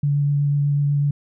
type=tone with vibrato; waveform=sine; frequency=143.7 Hz; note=D3; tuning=37 cents flat; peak=-16 dBFS; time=0.03-1.11 s; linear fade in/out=5 ms; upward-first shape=triangle; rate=8.1 Hz; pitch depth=13 cents each way; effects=none